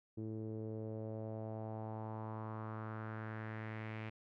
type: tone with low-pass filter sweep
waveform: sawtooth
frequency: 109.7 Hz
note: A2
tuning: 5 cents flat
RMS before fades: -44 dBFS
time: 0.17-4.1 s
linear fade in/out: 10 ms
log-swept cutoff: 350 to 2400 Hz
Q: 3
effects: none